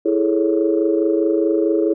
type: chord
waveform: sine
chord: A major seventh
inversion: second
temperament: equal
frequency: 329.6 / 415.3 / 440 / 554.4 Hz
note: E4 / G#4 / A4 / C#5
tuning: 0 / 0 / 0 / 0 cents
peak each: -17 / -19 / -22 / -23 dBFS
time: 0.05-1.94 s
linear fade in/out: 10 ms
effects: tanh soft clip ceiling -4 dBFS